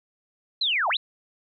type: linear two-way sweep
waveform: sine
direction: down then up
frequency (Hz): 4186 to 623 to 4186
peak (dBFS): -21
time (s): 0.61-0.97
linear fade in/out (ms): 5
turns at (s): 0.89
effects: none